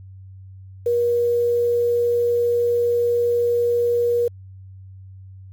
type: tone with quantisation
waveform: sine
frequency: 477.3 Hz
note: A#4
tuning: 41 cents sharp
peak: -16 dBFS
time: 0.86-4.28 s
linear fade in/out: 5 ms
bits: 7
effects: added 95 Hz sine -38 dBFS peak until 5.52 s